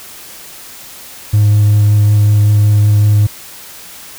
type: tone with vibrato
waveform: triangle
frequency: 104.4 Hz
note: G#2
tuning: 10 cents sharp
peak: -3 dBFS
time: 1.33-3.27 s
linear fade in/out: 10 ms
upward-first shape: sine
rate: 5.3 Hz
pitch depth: 10 cents each way
effects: tanh soft clip ceiling -1 dBFS + white hiss -33 dBFS RMS until 4.18 s